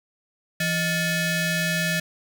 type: ring-modulated tone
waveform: sawtooth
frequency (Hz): 790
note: G5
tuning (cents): +13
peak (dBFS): -15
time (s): 0.6-2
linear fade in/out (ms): 5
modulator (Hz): 958
effects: none